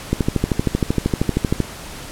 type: click train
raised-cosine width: 3 ms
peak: -3 dBFS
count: 20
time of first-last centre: 0.13-1.603 s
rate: 12.9 Hz
effects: pink hiss -34 dBFS RMS until 2.11 s + low-pass 12000 Hz 12 dB/octave